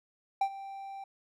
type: tone with ADSR envelope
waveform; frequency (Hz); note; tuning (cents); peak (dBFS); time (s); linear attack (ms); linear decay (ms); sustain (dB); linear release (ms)
triangle; 784; G5; 0; -21; 0.41-1.04; 5; 71; -17; 4
effects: none